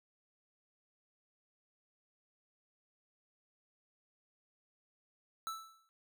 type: tone with exponential decay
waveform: square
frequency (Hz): 1318.5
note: E6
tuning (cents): 0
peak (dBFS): -36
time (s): 5.47-5.89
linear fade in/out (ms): 0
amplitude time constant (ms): 90
effects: noise-tail reverb RT60 0.1 s tail -21 dB re dry